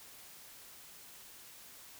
silence, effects white hiss -54 dBFS RMS until 1.99 s

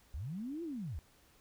sine linear two-way sweep, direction up then down, 55.7 to 349.2 to 55.7 Hz, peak -38 dBFS, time 0.14-0.99 s, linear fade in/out 0 ms, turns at 0.63 s, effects pink hiss -66 dBFS RMS until 1.4 s

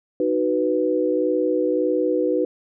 sine chord, B major, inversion first, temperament just, 308.7 / 370.4 / 493.9 Hz, D#4 / F#4 / B4, -14 / +2 / 0 cents, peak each -23 / -23 / -21 dBFS, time 0.2-2.45 s, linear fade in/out 2 ms, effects none

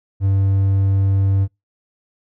triangle tone, 97.5 Hz, G2, 9 cents flat, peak -11 dBFS, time 0.2-1.48 s, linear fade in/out 50 ms, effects noise-tail reverb RT60 0.2 s tail -26 dB re dry

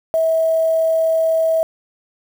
sine tone with quantisation, 648 Hz, E5, 30 cents flat, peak -13 dBFS, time 0.14-1.63 s, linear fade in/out 0 ms, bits 6, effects none

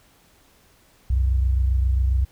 sine tone pair together, 64.2 / 91.64 Hz, C2 / F#2, -32 / -16 cents, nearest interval tritone, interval 616 cents, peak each -17 / -27 dBFS, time 1.1-2.25 s, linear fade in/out 5 ms, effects pink hiss -57 dBFS RMS until 2.31 s

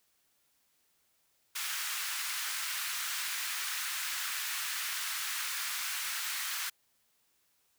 pink high-pass noise, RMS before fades -36 dBFS, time 1.55-6.7 s, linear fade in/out 10 ms, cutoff 1300 Hz, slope 24 dB/octave, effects white hiss -73 dBFS RMS until 7.78 s

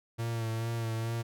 45% pulse tone with vibrato, 114.3 Hz, A#2, 34 cents flat, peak -31 dBFS, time 0.18-1.23 s, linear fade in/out 20 ms, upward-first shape sine, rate 2.3 Hz, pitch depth 31 cents each way, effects none

